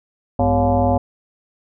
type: tone with frequency modulation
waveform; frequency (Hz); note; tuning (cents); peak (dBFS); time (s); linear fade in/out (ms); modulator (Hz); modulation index
sine; 403.4; G4; +50; -13; 0.39-0.98; 5; 153; 2.7
effects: none